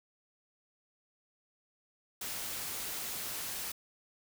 white noise, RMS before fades -39 dBFS, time 2.21-3.72 s, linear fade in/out 5 ms, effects none

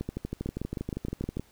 two click trains, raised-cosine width 3 ms, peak -19 / -19 dBFS, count 7 / 18, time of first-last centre 0.46-1.396 / 0.01-1.37 s, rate 6.41 / 12.5 Hz, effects pink hiss -61 dBFS RMS until 1.51 s

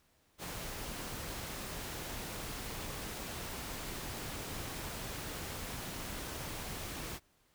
pink noise, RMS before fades -42 dBFS, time 0.38-7.2 s, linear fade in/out 50 ms, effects pink hiss -71 dBFS RMS until 7.54 s

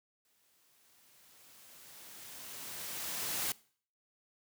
white noise with exponential growth, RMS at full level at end -34 dBFS, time 0.25-3.52 s, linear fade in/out 1 ms, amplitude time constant 710 ms, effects noise-tail reverb RT60 0.5 s tail -22 dB re dry + high-pass 80 Hz 12 dB/octave

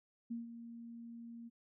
sine tone with ADSR envelope, 233.1 Hz, A#3, in tune, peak -37 dBFS, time 0.3-1.5 s, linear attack 14 ms, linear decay 150 ms, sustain -10 dB, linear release 28 ms, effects none

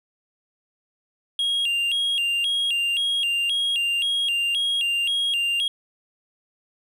triangle tone with vibrato, 3026 Hz, F#7, 38 cents sharp, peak -19 dBFS, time 1.39-5.68 s, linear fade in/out 2 ms, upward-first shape square, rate 1.9 Hz, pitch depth 140 cents each way, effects 10-bit

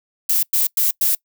violet noise bursts, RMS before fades -17 dBFS, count 4, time 0.29-1.15 s, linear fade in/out 5 ms, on 140 ms, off 100 ms, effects noise-tail reverb RT60 0.1 s tail -24 dB re dry

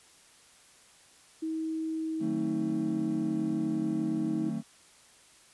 sine tone with pitch glide, 319.5 to 315.6 Hz, D#4 to D#4, +46 to +25 cents, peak -30 dBFS, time 1.42-4.5 s, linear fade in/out 10 ms, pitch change -21 cents, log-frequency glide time 1.96-3.22 s
triangle chord, D# diminished seventh, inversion none, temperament just, 155.56 / 186.68 / 224 / 268.8 Hz, D#3 / F#3 / A3 / C4, 0 / +16 / +31 / +47 cents, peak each -36 / -36 / -31 / -37 dBFS, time 2.19-4.63 s, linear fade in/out 50 ms
effects white hiss -58 dBFS RMS until 5.53 s + resampled to 24000 Hz

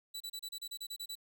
sawtooth tone bursts, 3951 Hz, B7, in tune, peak -37 dBFS, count 11, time 0.14-1.154 s, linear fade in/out 10 ms, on 64 ms, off 31 ms, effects none

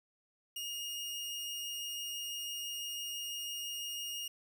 sawtooth tone, 2851 Hz, F7, 35 cents sharp, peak -35 dBFS, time 0.56-4.28 s, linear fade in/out 5 ms, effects none

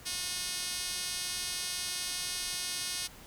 5% pulse tone with band-pass filter, 361.2 Hz, F#4, 42 cents flat, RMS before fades -36 dBFS, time 0.05-3.08 s, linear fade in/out 20 ms, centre 7200 Hz, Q 2.9, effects pink hiss -52 dBFS RMS until 3.26 s

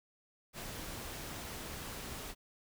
pink noise, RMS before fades -44 dBFS, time 0.53-2.35 s, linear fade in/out 50 ms, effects none

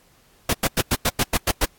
pink noise bursts, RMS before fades -19 dBFS, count 9, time 0.49-1.652 s, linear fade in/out 5 ms, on 42 ms, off 98 ms, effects pink hiss -57 dBFS RMS until 1.78 s + AAC 64 kbps

